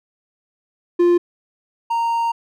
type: tone pair in turn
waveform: triangle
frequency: 349.2 / 926.9 Hz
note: F4 / A#5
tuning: 0 / -10 cents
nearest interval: octave + perfect fourth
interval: 1690 cents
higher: second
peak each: -9 / -15 dBFS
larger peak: first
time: 0.99-1.18 / 1.9-2.32 s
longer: second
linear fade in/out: 10 ms
effects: none